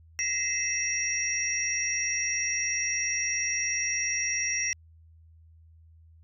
sine tone cluster, 1900 / 2060 / 2623 / 5690 Hz, A#6 / C7 / E7 / F8, +33 / -28 / -9 / +31 cents, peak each -37 / -33 / -34 / -28 dBFS, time 0.19-4.73 s, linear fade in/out 0 ms, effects added 81 Hz sine -52 dBFS peak until 6.23 s

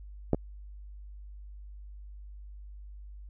clicks, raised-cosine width 2 ms, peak -10 / -17 dBFS, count 2, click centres 0.333 / 0.346 s, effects added 50 Hz sine -43 dBFS peak until 3.29 s

